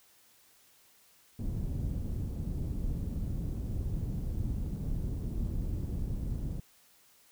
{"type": "low-pass noise", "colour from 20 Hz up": "pink", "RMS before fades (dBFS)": -34, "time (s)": [1.39, 6.6], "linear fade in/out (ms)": 2, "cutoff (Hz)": 180, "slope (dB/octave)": 12, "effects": ["white hiss -63 dBFS RMS until 7.31 s"]}